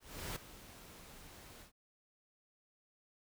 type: noise with ADSR envelope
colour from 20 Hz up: pink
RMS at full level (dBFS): -41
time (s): 0-1.72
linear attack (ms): 360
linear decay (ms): 7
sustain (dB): -14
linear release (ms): 100
effects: none